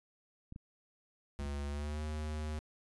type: clicks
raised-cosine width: 5 ms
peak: -34 dBFS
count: 4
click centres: 0.524 / 0.561 / 1.415 / 1.457 s
type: tone with pitch glide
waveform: square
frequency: 71.4 to 76.52 Hz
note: D2 to D#2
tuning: -48 to -28 cents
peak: -37 dBFS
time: 1.39-2.59 s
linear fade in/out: 0 ms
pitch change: +120 cents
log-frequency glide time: 1.67-2.03 s
effects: resampled to 24000 Hz